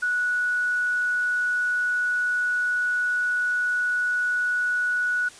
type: tone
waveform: sine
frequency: 1470 Hz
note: F#6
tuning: 12 cents flat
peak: -21 dBFS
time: 0.02-5.29 s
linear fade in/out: 10 ms
effects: white hiss -46 dBFS RMS until 5.39 s + resampled to 22050 Hz